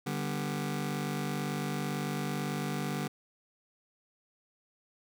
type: chord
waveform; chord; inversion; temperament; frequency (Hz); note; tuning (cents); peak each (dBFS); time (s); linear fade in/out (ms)
sawtooth; G major; second; just; 147 / 196 / 245; D3 / G3 / B3; +2 / 0 / -14; -31 / -32 / -35; 0.06-3.08; 10
effects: none